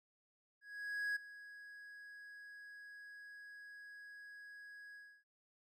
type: tone with ADSR envelope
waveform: triangle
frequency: 1661.2 Hz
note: G#6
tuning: in tune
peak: -33 dBFS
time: 0.61-5.24 s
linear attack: 550 ms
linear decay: 10 ms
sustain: -17 dB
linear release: 290 ms
effects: none